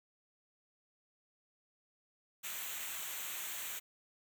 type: noise with comb filter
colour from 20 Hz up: white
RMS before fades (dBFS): -42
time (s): 2.43-3.8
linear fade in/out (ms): 20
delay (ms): 0.2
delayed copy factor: -0.7
effects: none